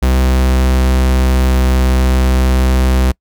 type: tone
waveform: 45% pulse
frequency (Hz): 64.3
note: C2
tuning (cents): -30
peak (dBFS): -9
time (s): 0.02-3.12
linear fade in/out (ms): 10
effects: noise-tail reverb RT60 0.1 s tail -26 dB re dry